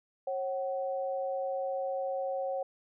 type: tone pair together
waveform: sine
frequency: 543 / 752.4 Hz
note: C#5 / F#5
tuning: -36 / +29 cents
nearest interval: tritone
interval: 565 cents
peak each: -32 / -36 dBFS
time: 0.27-2.63 s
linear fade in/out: 5 ms
effects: none